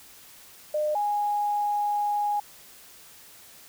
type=tone pair in turn; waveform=sine; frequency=605 / 826.5 Hz; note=D#5 / G#5; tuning=-49 / -9 cents; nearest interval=perfect fourth; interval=540 cents; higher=second; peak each=-23 / -23 dBFS; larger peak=neither; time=0.74-0.95 / 0.95-2.4 s; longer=second; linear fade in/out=5 ms; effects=white hiss -50 dBFS RMS until 3.68 s

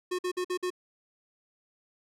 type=tone bursts; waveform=square; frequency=362.6 Hz; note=F#4; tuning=35 cents flat; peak=-29 dBFS; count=5; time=0.11-0.704 s; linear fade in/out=10 ms; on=78 ms; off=51 ms; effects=low-pass 11000 Hz 12 dB/octave

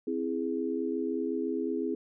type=chord; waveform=sine; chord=C augmented; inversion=none; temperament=equal; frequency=261.6 / 329.6 / 415.3 Hz; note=C4 / E4 / G#4; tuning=0 / 0 / 0 cents; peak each=-33 dBFS; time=0.07-1.95 s; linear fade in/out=5 ms; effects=none

